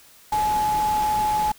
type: tone in noise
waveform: sine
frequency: 849 Hz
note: G#5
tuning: 38 cents sharp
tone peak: -19 dBFS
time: 0.32-1.52 s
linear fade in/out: 5 ms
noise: pink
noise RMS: -33 dBFS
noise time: 0.32-1.52 s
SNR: +11 dB
effects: white hiss -51 dBFS RMS until 1.58 s